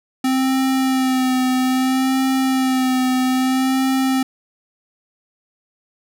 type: tone with vibrato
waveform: square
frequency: 260.1 Hz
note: C4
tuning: 10 cents flat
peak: -16 dBFS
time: 0.24-4.23 s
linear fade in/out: 5 ms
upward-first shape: sine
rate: 0.61 Hz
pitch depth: 27 cents each way
effects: none